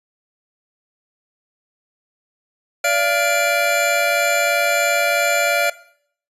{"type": "tone cluster", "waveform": "square", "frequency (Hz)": [579, 682, 1412, 2354], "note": ["D5", "F5", "F6", "D7"], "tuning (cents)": [-25, -41, 19, 3], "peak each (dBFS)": -22, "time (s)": [2.84, 5.7], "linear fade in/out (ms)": 5, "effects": ["noise-tail reverb RT60 0.6 s tail -18 dB re dry", "resampled to 32000 Hz"]}